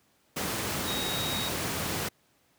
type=tone in noise; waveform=sine; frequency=3777 Hz; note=A#7; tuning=22 cents sharp; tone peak=-33 dBFS; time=0.87-1.49 s; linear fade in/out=10 ms; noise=pink; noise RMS=-31 dBFS; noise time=0.36-2.09 s; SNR=-5 dB; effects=pink hiss -67 dBFS RMS until 2.58 s + high-pass 100 Hz 12 dB/octave